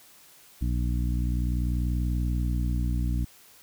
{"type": "harmonic tone", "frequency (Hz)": 60.4, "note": "B1", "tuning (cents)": -38, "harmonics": [1, 2, 3, 4, 5], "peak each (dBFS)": [-25, -31, -35, -37, -39], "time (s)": [0.61, 3.25], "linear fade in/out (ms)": 10, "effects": ["white hiss -54 dBFS RMS until 3.62 s"]}